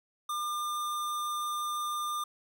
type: tone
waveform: square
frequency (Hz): 1201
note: D6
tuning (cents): +38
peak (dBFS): -32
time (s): 0.29-2.24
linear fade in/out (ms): 5
effects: none